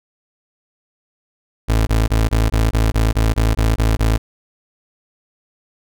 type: tone bursts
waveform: 30% pulse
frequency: 55 Hz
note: A1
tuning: in tune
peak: -10 dBFS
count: 12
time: 1.68-4.18 s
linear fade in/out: 20 ms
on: 190 ms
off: 20 ms
effects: none